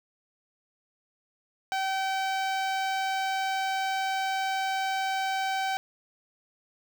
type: tone with notch filter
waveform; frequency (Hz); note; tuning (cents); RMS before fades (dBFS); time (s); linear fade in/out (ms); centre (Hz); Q
sawtooth; 769; G5; -33; -29; 1.72-5.77; 0; 11000; 0.52
effects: none